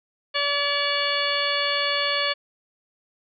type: harmonic tone with a mistuned harmonic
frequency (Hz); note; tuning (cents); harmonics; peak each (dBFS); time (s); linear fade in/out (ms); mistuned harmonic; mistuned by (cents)
573; D5; -43; 1 / 2 / 3 / 4 / 5 / 6 / 8; -29 / -29 / -29 / -29 / -29 / -29 / -29; 0.34-2.34; 20; 8; -64
effects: none